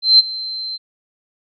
sine tone with ADSR envelope, 4108 Hz, C8, 33 cents flat, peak -4 dBFS, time 0.02-0.78 s, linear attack 170 ms, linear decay 24 ms, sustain -19 dB, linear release 28 ms, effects none

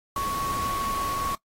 sine tone in noise, 1112 Hz, C#6, 5 cents sharp, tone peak -26 dBFS, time 0.16-1.35 s, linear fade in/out 2 ms, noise pink, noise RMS -35 dBFS, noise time 0.16-1.35 s, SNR +6 dB, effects noise-tail reverb RT60 0.1 s tail -21 dB re dry + AAC 48 kbps

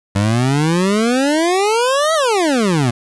25% pulse exponential two-way sweep, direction up then down, 96.8 to 659.3 to 113.9 Hz, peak -9 dBFS, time 0.15-2.91 s, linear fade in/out 10 ms, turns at 2.14 s, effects resampled to 24000 Hz + 7-bit

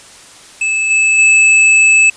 square tone with level steps, 2613 Hz, E7, 16 cents flat, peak -13 / -9 / -6 dBFS, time 0.61-2.1 s, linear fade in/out 5 ms, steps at 0.9 / 1.18 s, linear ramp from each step 10 ms, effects white hiss -38 dBFS RMS until 2.16 s + resampled to 22050 Hz

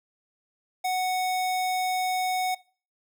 square tone, 740 Hz, F#5, in tune, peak -25 dBFS, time 0.84-2.55 s, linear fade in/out 10 ms, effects noise-tail reverb RT60 0.4 s tail -21 dB re dry

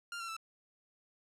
sawtooth tone with pitch steps, 1396.9 / 1359.5 / 1323.1 Hz, F6 / F6 / E6, 0 / -47 / +6 cents, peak -36 dBFS, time 0.12-0.366 s, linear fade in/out 2 ms, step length 82 ms, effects low-pass 10000 Hz 12 dB/octave

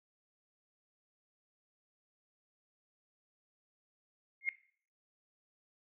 sine tone with exponential growth, 2137 Hz, C7, 36 cents sharp, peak -25 dBFS, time 4.41-4.49 s, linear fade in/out 1 ms, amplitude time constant 16 ms, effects noise-tail reverb RT60 0.5 s tail -18 dB re dry

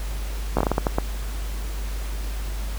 slowing click train, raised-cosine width 1 ms, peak -6 dBFS, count 9, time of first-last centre 0.57-0.984 s, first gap 15 ms, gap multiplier 1.34, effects added 50 Hz sine -26 dBFS peak until 2.78 s + pink hiss -39 dBFS RMS until 2.78 s

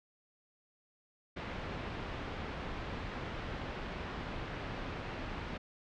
pink low-pass noise, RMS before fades -41 dBFS, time 1.36-5.58 s, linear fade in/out 10 ms, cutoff 2800 Hz, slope 12 dB/octave, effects low-pass 5000 Hz 12 dB/octave

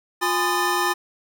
square tone cluster, 355.3 / 822 / 1016 / 1234 / 1772 Hz, F4 / G#5 / B5 / D#6 / A6, +30 / -18 / +49 / -15 / +12 cents, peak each -27 dBFS, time 0.21-0.94 s, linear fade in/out 20 ms, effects none

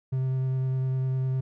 triangle tone with vibrato, 130.81 Hz, C3, in tune, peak -22 dBFS, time 0.12-1.41 s, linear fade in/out 10 ms, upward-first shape sine, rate 9.9 Hz, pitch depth 10 cents each way, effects none

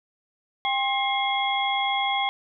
sine tone cluster, 796 / 1064 / 2128 / 3326 Hz, G5 / C6 / C7 / G#7, +26 / +29 / +29 / +2 cents, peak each -25 / -31 / -28 / -28 dBFS, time 0.65-2.29 s, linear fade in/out 0 ms, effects none

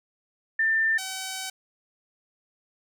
sine / 5% pulse tone pair in turn, 1789 / 760.9 Hz, A6 / F#5, +28 / +48 cents, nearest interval octave + minor third, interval 1480 cents, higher first, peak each -20 dBFS, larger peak neither, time 0.59-0.98 / 0.98-1.5 s, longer second, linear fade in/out 5 ms, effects none

